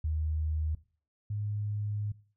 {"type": "tone pair in turn", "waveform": "sine", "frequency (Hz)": [77.78, 104.23], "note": ["D#2", "G#2"], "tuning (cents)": [0, 7], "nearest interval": "perfect fourth", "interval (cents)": 507, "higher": "second", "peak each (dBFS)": [-28, -31], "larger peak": "first", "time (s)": [[0.04, 0.75], [1.3, 2.12]], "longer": "second", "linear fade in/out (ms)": 5, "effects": ["noise-tail reverb RT60 0.4 s tail -18 dB re dry"]}